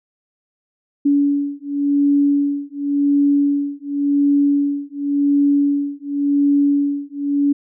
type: beating tone pair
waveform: sine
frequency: 284.2 / 285.11 Hz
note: C#4 / C#4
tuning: +43 / +49 cents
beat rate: 0.91 Hz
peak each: -17 dBFS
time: 1.05-7.53 s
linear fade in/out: 10 ms
effects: none